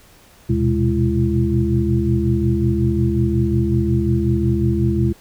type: tone cluster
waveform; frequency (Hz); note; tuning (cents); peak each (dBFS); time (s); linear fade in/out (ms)
sine; 77.7 / 121.3 / 126.8 / 205.7 / 338.3; D#2 / B2 / B2 / G#3 / E4; -2 / -31 / +46 / -16 / +45; -21; 0.49-5.13; 10
effects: pink hiss -49 dBFS RMS until 5.2 s